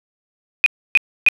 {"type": "tone bursts", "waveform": "sine", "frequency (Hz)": 2484, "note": "D#7", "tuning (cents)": -3, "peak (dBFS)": -7, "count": 3, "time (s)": [0.64, 1.286], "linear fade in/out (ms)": 0, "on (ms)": 22, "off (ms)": 290, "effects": []}